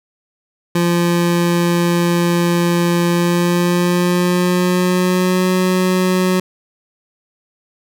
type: tone with pitch glide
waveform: 25% pulse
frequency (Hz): 172.8 to 184.14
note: F3 to F#3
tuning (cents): -18 to -8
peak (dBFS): -9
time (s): 0.75-6.4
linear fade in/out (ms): 5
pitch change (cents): +110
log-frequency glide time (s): 3.1-5.51
effects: none